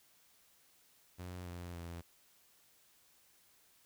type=tone with pitch steps; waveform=sawtooth; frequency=90.1 / 87.64 / 85.24 Hz; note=F#2 / F2 / F2; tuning=-45 / +7 / -41 cents; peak=-40 dBFS; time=1.18-2.02 s; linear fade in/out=20 ms; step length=280 ms; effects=white hiss -68 dBFS RMS until 3.85 s